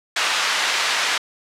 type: band-pass noise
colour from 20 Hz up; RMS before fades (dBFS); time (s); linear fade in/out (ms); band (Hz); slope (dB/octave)
pink; -21; 0.16-1.18; 5; 1200 to 5100; 12
effects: low-pass 12000 Hz 12 dB/octave